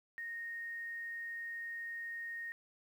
sine tone with quantisation, 1856 Hz, A#6, 8 cents flat, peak -40 dBFS, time 0.18-2.52 s, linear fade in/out 0 ms, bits 11, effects none

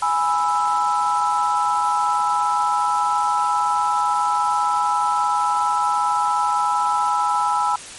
sine chord, E major, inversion first, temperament equal, 830.6 / 987.8 / 1318.5 Hz, G#5 / B5 / E6, 0 / 0 / 0 cents, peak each -21 dBFS, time 0.02-7.76 s, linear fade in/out 5 ms, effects white hiss -36 dBFS RMS until 7.98 s + MP3 48 kbps

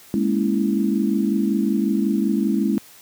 sine chord, A# half-diminished seventh, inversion third, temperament equal, 207.7 / 233.1 / 277.2 / 329.6 Hz, G#3 / A#3 / C#4 / E4, 0 / 0 / 0 / 0 cents, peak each -20 / -25 / -24 / -24 dBFS, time 0.14-2.78 s, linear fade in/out 0 ms, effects white hiss -47 dBFS RMS until 3.01 s + high-pass 80 Hz 12 dB/octave

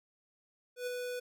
square tone with ADSR envelope, 493.9 Hz, B4, in tune, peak -34 dBFS, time 0.76-1.2 s, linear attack 110 ms, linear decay 11 ms, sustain -3 dB, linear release 11 ms, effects none

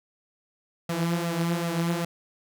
sawtooth tone with flanger, 169.3 Hz, E3, 46 cents sharp, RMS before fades -27 dBFS, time 0.89-2.05 s, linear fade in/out 5 ms, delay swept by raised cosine 1.5 to 6.9 ms, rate 2.6 Hz, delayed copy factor +0.6, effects none

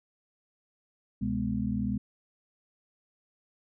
sine tone cluster, 70.1 / 126.2 / 206.3 / 247 Hz, C#2 / B2 / G#3 / B3, +20 / +38 / -11 / 0 cents, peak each -37 / -35 / -30 / -33 dBFS, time 1.21-1.98 s, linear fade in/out 10 ms, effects none

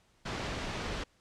pink low-pass noise, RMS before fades -37 dBFS, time 0.25-1.04 s, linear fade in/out 10 ms, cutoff 4900 Hz, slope 12 dB/octave, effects pink hiss -68 dBFS RMS until 1.2 s + low-pass 8000 Hz 12 dB/octave

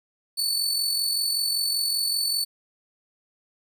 sawtooth tone with amplitude modulation, 4478 Hz, C#8, 17 cents sharp, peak -18 dBFS, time 0.37-2.45 s, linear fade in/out 20 ms, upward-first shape sine, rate 45.2 Hz, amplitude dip 45%, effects none

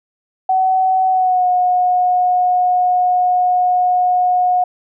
sine tone with pitch glide, 753 to 725.3 Hz, F#5 to F#5, +30 to -35 cents, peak -11 dBFS, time 0.49-4.64 s, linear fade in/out 5 ms, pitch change -65 cents, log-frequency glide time 1.07-1.47 s, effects none

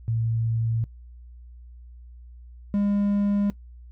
sine / triangle tone pair in turn, 113.8 / 202.8 Hz, A#2 / G#3, -41 / -41 cents, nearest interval minor seventh, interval 1000 cents, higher second, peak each -22 / -18 dBFS, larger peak second, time 0.08-0.84 / 2.74-3.5 s, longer neither, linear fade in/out 0 ms, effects noise-tail reverb RT60 0.1 s tail -19 dB re dry + added 60 Hz sine -42 dBFS peak until 3.91 s

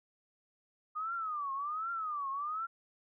sine tone with vibrato, 1221 Hz, D#6, 33 cents flat, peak -34 dBFS, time 0.95-2.67 s, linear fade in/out 20 ms, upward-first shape triangle, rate 1.3 Hz, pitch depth 230 cents each way, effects none

